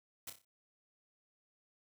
white noise with echo, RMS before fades -44 dBFS, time 0.27-0.3 s, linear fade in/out 5 ms, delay 30 ms, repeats 5, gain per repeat -7 dB, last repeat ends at 0.45 s, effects none

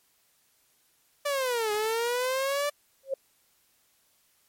sawtooth linear two-way sweep, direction down then up, 587.3 to 415.3 to 587.3 Hz, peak -22 dBFS, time 1.25-2.7 s, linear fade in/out 10 ms, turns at 1.72 s
sine tone with exponential growth, 539 Hz, C#5, 49 cents flat, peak -22 dBFS, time 3.03-3.14 s, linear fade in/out 5 ms, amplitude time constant 22 ms
effects white hiss -67 dBFS RMS until 4.48 s + MP3 64 kbps

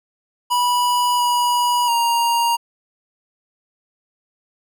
square tone with pitch steps, 979 / 971 / 938 Hz, B5 / B5 / A#5, -15 / -30 / +11 cents, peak -16 dBFS, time 0.5-2.57 s, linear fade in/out 20 ms, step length 690 ms, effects none

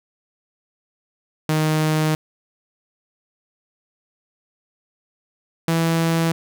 sawtooth tone pair in turn, 155.56 / 164.81 Hz, D#3 / E3, 0 / 0 cents, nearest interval minor second, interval 100 cents, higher second, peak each -13 dBFS, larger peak neither, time 1.49-2.15 / 5.68-6.32 s, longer first, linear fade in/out 2 ms, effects none

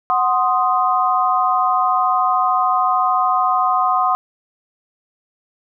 sine chord, C diminished, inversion second, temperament equal, 740 / 1046.5 / 1244.5 Hz, Gb5 / C6 / Eb6, 0 / 0 / 0 cents, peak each -18 dBFS, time 0.1-4.15 s, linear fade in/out 0 ms, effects none

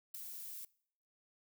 violet noise with ADSR envelope, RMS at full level -41 dBFS, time 0.14-0.65 s, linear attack 8 ms, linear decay 4 ms, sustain -6 dB, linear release 4 ms, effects noise-tail reverb RT60 0.6 s tail -23 dB re dry

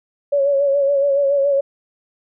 sine tone with vibrato, 560 Hz, C#5, 18 cents sharp, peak -13 dBFS, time 0.32-1.61 s, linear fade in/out 10 ms, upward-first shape sine, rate 7.1 Hz, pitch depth 43 cents each way, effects none

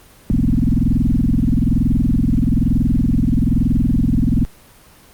sine tone with frequency modulation, 139.6 Hz, C#3, 13 cents sharp, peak -12 dBFS, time 0.3-4.45 s, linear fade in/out 0 ms, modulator 21.1 Hz, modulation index 6.1, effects pink hiss -46 dBFS RMS until 5.13 s + Opus 24 kbps

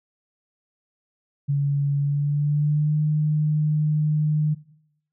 sine tone with pitch glide, 141.9 to 152.08 Hz, C#3 to D#3, +41 to -39 cents, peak -18 dBFS, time 1.48-4.55 s, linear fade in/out 20 ms, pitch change +120 cents, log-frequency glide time 1.98-2.99 s, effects noise-tail reverb RT60 0.7 s tail -18 dB re dry

